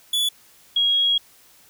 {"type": "tone pair in turn", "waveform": ["45% pulse", "sine"], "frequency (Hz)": [3430, 3299], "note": ["A7", "G#7"], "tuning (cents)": [-45, -12], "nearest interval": "minor second", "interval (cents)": 67, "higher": "first", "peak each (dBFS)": [-19, -16], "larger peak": "second", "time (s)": [[0.13, 0.29], [0.76, 1.18]], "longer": "second", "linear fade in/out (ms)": 5, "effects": ["white hiss -53 dBFS RMS until 1.69 s"]}